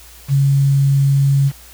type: tone with quantisation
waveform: sine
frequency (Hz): 138.5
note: C#3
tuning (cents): -1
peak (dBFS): -10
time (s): 0.28-1.52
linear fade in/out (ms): 50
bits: 6
effects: added 60 Hz sine -43 dBFS peak until 1.73 s + white hiss -42 dBFS RMS until 1.73 s